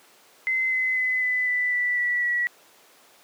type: tone with pitch steps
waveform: sine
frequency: 2056 / 2038 / 2021 / 2003 / 1986 / 1968.8 / 1951.8 / 1935 Hz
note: C7 / C7 / B6 / B6 / B6 / B6 / B6 / B6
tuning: -31 / -46 / +39 / +24 / +9 / -6 / -21 / -36 cents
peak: -21 dBFS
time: 0.47-2.47 s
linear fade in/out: 0 ms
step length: 250 ms
effects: pink hiss -54 dBFS RMS until 3.23 s + high-pass 400 Hz 12 dB/octave